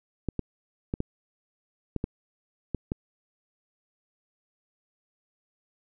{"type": "clicks", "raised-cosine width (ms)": 3, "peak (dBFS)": -15, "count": 8, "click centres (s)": [0.287, 0.393, 0.939, 1.004, 1.963, 2.041, 2.747, 2.919], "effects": []}